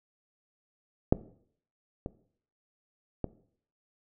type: clicks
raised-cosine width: 2 ms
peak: -6 / -21 / -17 dBFS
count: 3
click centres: 1.125 / 2.061 / 3.243 s
effects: noise-tail reverb RT60 0.6 s tail -18 dB re dry